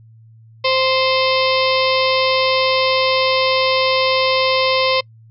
harmonic tone with a mistuned harmonic, 523.3 Hz, C5, in tune, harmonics 1 / 2 / 4 / 5 / 6 / 7 / 8 / 9 / 10, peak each -17 / -20 / -23 / -24 / -25 / -25 / -26 / -27 / -27 dBFS, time 0.64-5.01 s, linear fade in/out 10 ms, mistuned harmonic 6, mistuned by -21 cents, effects noise-tail reverb RT60 0.1 s tail -26 dB re dry + added 112 Hz sine -42 dBFS peak until 5.3 s

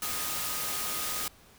sine tone in noise, 1244.5 Hz, D#6, in tune, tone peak -42 dBFS, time 0.02-1.28 s, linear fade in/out 2 ms, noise white, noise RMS -33 dBFS, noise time 0.02-1.28 s, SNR -12 dB, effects pink hiss -57 dBFS RMS until 1.58 s

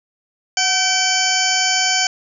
harmonic tone with a mistuned harmonic, 768 Hz, G5, 36 cents flat, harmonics 1 / 2 / 3 / 4 / 6 / 7 / 8 / 9, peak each -23 / -23 / -23 / -23 / -23 / -23 / -23 / -23 dBFS, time 0.57-2.07 s, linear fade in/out 2 ms, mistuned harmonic 1, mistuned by -63 cents, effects none

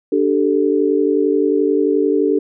sine chord, D suspended fourth, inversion none, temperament equal with one note detuned, 293.7 / 388.6 / 440 Hz, D4 / G4 / A4, 0 / -15 / 0 cents, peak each -17 dBFS, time 0.12-2.39 s, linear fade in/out 5 ms, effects none

